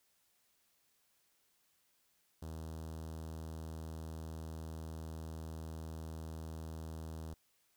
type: tone with notch filter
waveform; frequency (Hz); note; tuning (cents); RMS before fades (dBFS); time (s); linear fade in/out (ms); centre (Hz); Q
sawtooth; 80; D#2; +49; -45; 2.42-7.34; 5; 2200; 0.71
effects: white hiss -75 dBFS RMS until 7.76 s